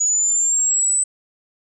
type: exponential sweep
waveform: sine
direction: up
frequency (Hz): 6820 to 8050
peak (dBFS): -15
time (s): 0-1.04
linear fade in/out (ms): 10
effects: none